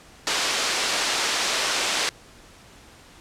white band-pass noise, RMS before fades -24 dBFS, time 0.27-2.09 s, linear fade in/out 0 ms, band 340 to 5800 Hz, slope 12 dB/octave, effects pink hiss -49 dBFS RMS until 3.2 s + low-pass 9000 Hz 12 dB/octave

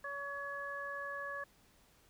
harmonic tone, 564 Hz, C#5, 30 cents sharp, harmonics 1 / 2 / 3, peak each -46 / -44 / -42 dBFS, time 0.04-1.44 s, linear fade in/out 5 ms, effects pink hiss -67 dBFS RMS until 2.09 s

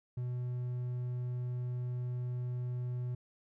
triangle tone, 123.7 Hz, B2, 3 cents sharp, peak -32 dBFS, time 0.17-3.15 s, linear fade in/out 5 ms, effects none

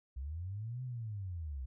sine linear two-way sweep, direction up then down, 61.5 to 129.5 to 61.5 Hz, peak -38 dBFS, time 0.16-1.66 s, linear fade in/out 10 ms, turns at 0.83 s, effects none

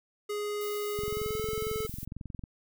square tone with pitch glide, 415.3 to 434.2 Hz, G#4 to A4, 0 to -23 cents, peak -32 dBFS, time 0.29-1.87 s, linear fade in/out 10 ms, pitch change +77 cents, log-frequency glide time 0.96-1.43 s
violet noise, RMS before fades -44 dBFS, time 0.61-2.05 s, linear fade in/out 2 ms
click train, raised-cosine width 5 ms, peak -27 dBFS, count 33, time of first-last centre 0.99-2.438 s, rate 22.1 Hz
effects none

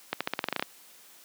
accelerating click train, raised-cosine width 0.3 ms, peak -11 dBFS, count 11, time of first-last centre 0.13-0.625 s, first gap 76 ms, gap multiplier 0.9, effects white hiss -54 dBFS RMS until 1.24 s + high-pass 200 Hz 12 dB/octave

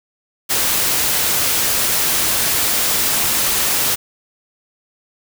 white noise, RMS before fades -17 dBFS, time 0.49-3.96 s, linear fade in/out 20 ms, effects none

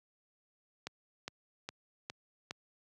click train, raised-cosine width 0.2 ms, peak -22 dBFS, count 5, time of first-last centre 0.87-2.509 s, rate 2.44 Hz, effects high-pass 100 Hz 12 dB/octave

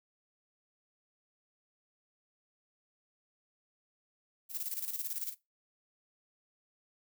violet noise with tremolo, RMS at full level -36 dBFS, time 4.49-5.35 s, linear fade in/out 50 ms, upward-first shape square, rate 18 Hz, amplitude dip 65%, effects noise-tail reverb RT60 0.2 s tail -18 dB re dry

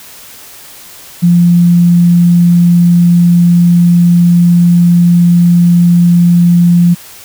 sine tone, 173.6 Hz, F3, 10 cents flat, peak -3 dBFS, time 1.22-6.95 s, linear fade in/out 20 ms, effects white hiss -33 dBFS RMS until 7.24 s

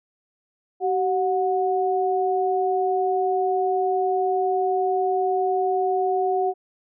sine tone pair together, 381.4 / 731 Hz, G4 / F#5, -47 / -21 cents, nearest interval major seventh, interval 1126 cents, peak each -22 dBFS, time 0.8-6.54 s, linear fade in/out 50 ms, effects none

